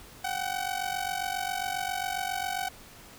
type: ring-modulated tone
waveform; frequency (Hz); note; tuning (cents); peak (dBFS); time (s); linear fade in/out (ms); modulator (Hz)
sawtooth; 754; F#5; +32; -23; 0.24-2.69; 5; 23.7
effects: pink hiss -50 dBFS RMS until 3.18 s